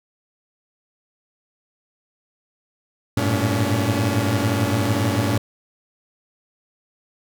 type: tone cluster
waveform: sawtooth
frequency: 98.2 / 109.1 / 116 / 283.5 Hz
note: G2 / A2 / A#2 / C#4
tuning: +4 / -14 / -8 / +39 cents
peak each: -20 dBFS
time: 3.17-5.38 s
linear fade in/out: 5 ms
effects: none